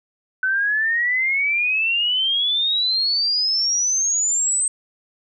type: exponential sweep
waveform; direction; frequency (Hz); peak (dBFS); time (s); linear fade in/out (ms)
sine; up; 1508 to 8310; -17; 0.43-4.68; 2
effects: none